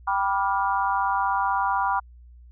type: chord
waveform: sine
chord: G dominant seventh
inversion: none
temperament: just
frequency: 784 / 980 / 1176 / 1411.2 Hz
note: G5 / B5 / D6 / F6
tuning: 0 / -14 / +2 / +18 cents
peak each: -26 / -24 / -28 / -30 dBFS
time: 0.07-2 s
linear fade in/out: 10 ms
effects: added 60 Hz sine -45 dBFS peak until 2.51 s